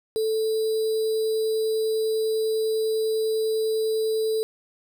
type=tone with sample-and-hold; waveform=sine; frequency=440 Hz; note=A4; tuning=in tune; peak=-21 dBFS; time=0.16-4.43 s; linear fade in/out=0 ms; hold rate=4410 Hz; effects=none